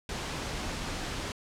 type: noise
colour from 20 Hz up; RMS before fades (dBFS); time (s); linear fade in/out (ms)
pink; -35; 0.09-1.32; 2
effects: low-pass 7000 Hz 12 dB/octave